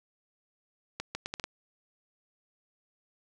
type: accelerating click train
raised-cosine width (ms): 0.2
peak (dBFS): -17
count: 6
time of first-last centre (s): 1-1.44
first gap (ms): 150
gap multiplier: 0.73
effects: none